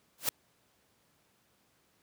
white noise with exponential growth, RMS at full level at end -25 dBFS, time 0.18-0.29 s, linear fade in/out 2 ms, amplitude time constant 23 ms, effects pink hiss -70 dBFS RMS until 2.02 s + high-pass 100 Hz 12 dB/octave

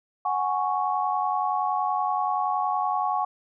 sine chord, F# suspended second, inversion none, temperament equal, 740 / 830.6 / 1108.7 Hz, F#5 / G#5 / C#6, 0 / 0 / 0 cents, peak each -27 dBFS, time 0.25-3.25 s, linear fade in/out 5 ms, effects none

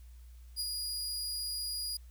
sawtooth tone with ADSR envelope, 4882 Hz, D#8, 34 cents flat, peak -29 dBFS, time 0.56-1.97 s, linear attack 38 ms, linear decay 45 ms, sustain -3 dB, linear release 4 ms, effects added 60 Hz sine -49 dBFS peak until 2.1 s + white hiss -68 dBFS RMS until 2.1 s

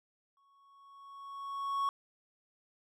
triangle tone with exponential growth, 1108.7 Hz, C#6, in tune, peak -26 dBFS, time 0.37-1.89 s, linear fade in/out 1 ms, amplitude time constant 330 ms, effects none

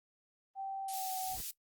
sine tone with pitch glide, 778 to 755 Hz, G5 to F#5, -13 to +35 cents, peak -37 dBFS, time 0.55-1.38 s, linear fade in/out 50 ms, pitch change -52 cents, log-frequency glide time 0.86-1.13 s
white high-pass noise, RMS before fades -42 dBFS, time 0.88-1.51 s, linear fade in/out 5 ms, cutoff 4000 Hz, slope 12 dB/octave
brown noise with exponential growth, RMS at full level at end -44 dBFS, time 1.18-1.41 s, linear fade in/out 2 ms, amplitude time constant 50 ms
effects noise-tail reverb RT60 0.1 s tail -19 dB re dry + Opus 32 kbps

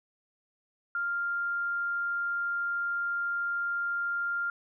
sine tone, 1396.9 Hz, F6, in tune, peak -28 dBFS, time 0.95-4.5 s, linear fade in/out 2 ms, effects none

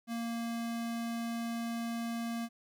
square tone, 232.1 Hz, A#3, 7 cents flat, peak -35 dBFS, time 0.07-2.49 s, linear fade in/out 50 ms, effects none

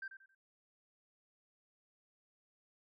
sine tone with echo, 1568 Hz, G6, in tune, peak -40 dBFS, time 0.02-0.08 s, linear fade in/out 5 ms, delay 90 ms, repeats 3, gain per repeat -10 dB, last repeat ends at 0.35 s, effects tanh soft clip ceiling -38 dBFS

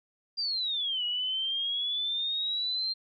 sine exponential two-way sweep, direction down then up, 4811 to 2899 to 4188 Hz, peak -28 dBFS, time 0.37-2.94 s, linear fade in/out 20 ms, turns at 1.04 s, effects none

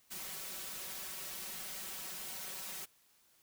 white noise with comb filter, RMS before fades -44 dBFS, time 0.1-2.86 s, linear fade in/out 20 ms, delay 5.3 ms, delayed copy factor +0.9, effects white hiss -69 dBFS RMS until 3.42 s

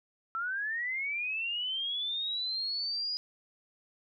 sine linear sweep, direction up, 1318.5 to 4944 Hz, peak -31 dBFS, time 0.35-3.17 s, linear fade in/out 0 ms, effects none

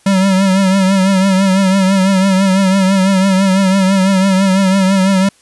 square tone with vibrato, 191.7 Hz, G3, 38 cents flat, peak -9 dBFS, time 0.06-5.29 s, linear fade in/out 5 ms, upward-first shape triangle, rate 6 Hz, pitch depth 65 cents each way, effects white hiss -50 dBFS RMS until 5.41 s + resampled to 24000 Hz

